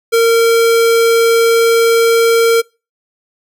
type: tone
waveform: square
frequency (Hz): 459.8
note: A#4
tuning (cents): -24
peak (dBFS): -8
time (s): 0.12-2.62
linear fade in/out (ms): 20
effects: noise-tail reverb RT60 0.3 s tail -26 dB re dry